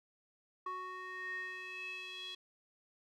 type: tone with band-pass filter sweep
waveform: square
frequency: 370 Hz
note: F#4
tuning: in tune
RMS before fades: -44 dBFS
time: 0.66-2.35 s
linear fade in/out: 5 ms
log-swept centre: 1200 to 3500 Hz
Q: 6.4
effects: none